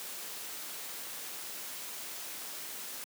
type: noise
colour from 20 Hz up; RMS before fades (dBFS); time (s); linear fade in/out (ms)
white; -42; 0-3.04; 0
effects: high-pass 200 Hz 12 dB/octave